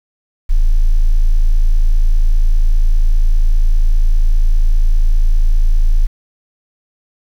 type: tone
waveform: sine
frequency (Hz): 27.5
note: A0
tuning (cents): 0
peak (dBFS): -5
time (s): 0.49-6.07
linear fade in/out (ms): 20
effects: tanh soft clip ceiling -4 dBFS + 7-bit